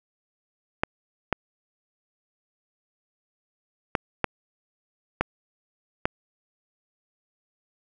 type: clicks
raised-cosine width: 0.5 ms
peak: -6 dBFS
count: 6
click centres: 0.835 / 1.327 / 3.952 / 4.243 / 5.21 / 6.055 s
effects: none